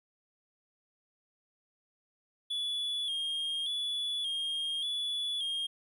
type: tone with vibrato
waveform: triangle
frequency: 3327 Hz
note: G#7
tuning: 2 cents sharp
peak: -30 dBFS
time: 2.5-5.67 s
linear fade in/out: 10 ms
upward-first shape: square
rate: 0.86 Hz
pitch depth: 51 cents each way
effects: 12-bit